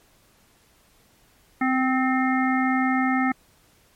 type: harmonic tone with a mistuned harmonic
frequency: 259.4 Hz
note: C4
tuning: 15 cents flat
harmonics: 1 / 3 / 5 / 7 / 8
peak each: -21 / -26 / -28 / -29 / -30 dBFS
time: 1.61-3.32 s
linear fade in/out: 5 ms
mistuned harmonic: 8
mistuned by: +42 cents
effects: pink hiss -59 dBFS RMS until 3.95 s + MP3 64 kbps